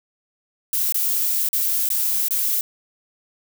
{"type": "noise with dropouts", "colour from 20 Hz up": "violet", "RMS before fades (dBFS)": -21, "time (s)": [0.73, 2.61], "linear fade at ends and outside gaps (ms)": 1, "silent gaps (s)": [[0.923, 0.944], [1.488, 1.53], [1.89, 1.902], [2.284, 2.308]], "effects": []}